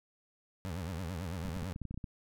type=tone with vibrato; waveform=25% pulse; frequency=87.31 Hz; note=F2; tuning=in tune; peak=-33 dBFS; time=0.65-1.73 s; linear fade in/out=0 ms; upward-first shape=triangle; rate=9 Hz; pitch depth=230 cents each way
type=clicks; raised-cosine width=5 ms; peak=-28 dBFS; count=11; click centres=1.455 / 1.486 / 1.568 / 1.628 / 1.761 / 1.817 / 1.853 / 1.91 / 1.943 / 1.976 / 2.042 s
effects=none